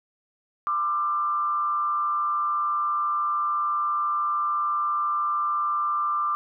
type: tone with frequency modulation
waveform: sine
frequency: 1187 Hz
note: D6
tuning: 18 cents sharp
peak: -22 dBFS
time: 0.67-6.35 s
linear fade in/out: 0 ms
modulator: 153 Hz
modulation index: 0.47
effects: none